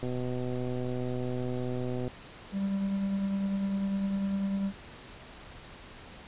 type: click train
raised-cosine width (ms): 2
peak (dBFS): -22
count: 257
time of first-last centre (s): 0.03-2.078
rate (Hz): 125
type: tone with tremolo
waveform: triangle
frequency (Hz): 196.4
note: G3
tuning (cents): +4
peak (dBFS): -24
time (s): 2.52-4.73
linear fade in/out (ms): 50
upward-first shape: triangle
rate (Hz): 10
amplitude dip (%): 35
effects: pink hiss -48 dBFS RMS until 6.27 s + resampled to 8000 Hz